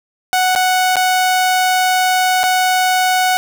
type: tone with dropouts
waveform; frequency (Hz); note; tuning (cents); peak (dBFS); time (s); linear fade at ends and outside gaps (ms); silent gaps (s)
sawtooth; 740; F#5; 0; -8; 0.33-3.37; 0; 0.551-0.56 / 0.957-0.967 / 2.433-2.438
effects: none